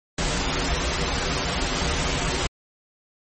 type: noise with comb filter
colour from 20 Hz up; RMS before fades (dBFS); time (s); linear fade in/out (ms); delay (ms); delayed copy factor
pink; -24; 0.18-2.47; 5; 9.3; -0.8
effects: MP3 32 kbps